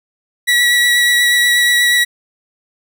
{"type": "tone with vibrato", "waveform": "30% pulse", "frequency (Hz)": 1935, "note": "B6", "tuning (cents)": -36, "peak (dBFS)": -7, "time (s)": [0.47, 2.05], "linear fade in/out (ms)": 20, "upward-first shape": "triangle", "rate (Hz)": 8.3, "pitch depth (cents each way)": 18, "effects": []}